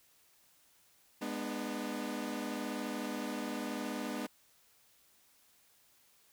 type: chord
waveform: sawtooth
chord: G# diminished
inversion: none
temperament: equal with one note detuned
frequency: 207.7 / 246.9 / 301.1 Hz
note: G#3 / B3 / D4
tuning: 0 / 0 / +43 cents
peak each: -38 / -36 / -37 dBFS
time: 1.21-4.27 s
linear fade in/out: 10 ms
effects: white hiss -67 dBFS RMS until 6.32 s